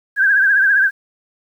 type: tone with vibrato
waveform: sine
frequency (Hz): 1600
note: G6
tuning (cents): +35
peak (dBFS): -10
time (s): 0.16-0.91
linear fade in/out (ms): 50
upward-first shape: triangle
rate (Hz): 15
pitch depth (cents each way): 95
effects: 8-bit